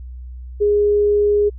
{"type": "tone", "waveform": "sine", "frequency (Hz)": 413, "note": "G#4", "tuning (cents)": -10, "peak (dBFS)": -12, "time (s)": [0.6, 1.5], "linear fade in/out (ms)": 20, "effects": ["added 62 Hz sine -30 dBFS peak until 1.58 s"]}